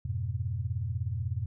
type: chord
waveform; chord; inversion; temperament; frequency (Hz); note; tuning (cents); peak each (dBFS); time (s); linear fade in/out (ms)
sine; F diminished; none; equal; 87.31 / 103.83 / 123.47; F2 / Ab2 / Cb3; 0 / 0 / 0; -34; 0.05-1.46; 5
effects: none